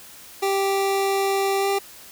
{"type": "tone with pitch glide", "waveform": "25% pulse", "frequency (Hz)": [392, 396.1], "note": ["G4", "G4"], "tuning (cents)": [0, 18], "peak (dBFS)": -16, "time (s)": [0.42, 1.79], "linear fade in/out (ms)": 10, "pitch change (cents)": 18, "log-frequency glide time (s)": [1.59, 1.68], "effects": ["white hiss -44 dBFS RMS until 2.11 s"]}